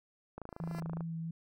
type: click train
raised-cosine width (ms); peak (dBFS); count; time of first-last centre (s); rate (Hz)
1; -29; 18; 0.38-1.007; 27.1
type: tone with exponential growth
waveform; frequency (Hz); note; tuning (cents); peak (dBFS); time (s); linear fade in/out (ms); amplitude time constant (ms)
10% pulse; 340; F4; -46; -36; 0.49-0.8; 2; 66
type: tone with vibrato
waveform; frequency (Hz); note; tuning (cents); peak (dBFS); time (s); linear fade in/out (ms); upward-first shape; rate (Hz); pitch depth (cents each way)
sine; 164.81; E3; 0; -36; 0.6-1.31; 5; sine; 3; 14
effects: none